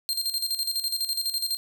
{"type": "tone with tremolo", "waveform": "sawtooth", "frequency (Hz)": 4186, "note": "C8", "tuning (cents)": 0, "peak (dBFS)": -21, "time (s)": [0.09, 1.57], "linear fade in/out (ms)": 0, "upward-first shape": "square", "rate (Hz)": 12, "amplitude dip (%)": 65, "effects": []}